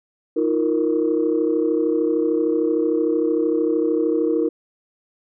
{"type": "chord", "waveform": "sine", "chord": "Eb suspended second", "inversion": "none", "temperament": "equal with one note detuned", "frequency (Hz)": [316, 349.2, 466.2], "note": ["Eb4", "F4", "Bb4"], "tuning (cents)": [27, 0, 0], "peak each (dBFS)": [-20, -22, -20], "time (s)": [0.36, 4.49], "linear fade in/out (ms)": 10, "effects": ["tanh soft clip ceiling -9 dBFS"]}